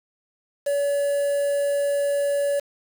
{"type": "tone with quantisation", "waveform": "triangle", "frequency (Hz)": 569, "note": "C#5", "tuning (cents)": 45, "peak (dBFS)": -18, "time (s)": [0.66, 2.6], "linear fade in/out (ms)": 10, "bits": 6, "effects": []}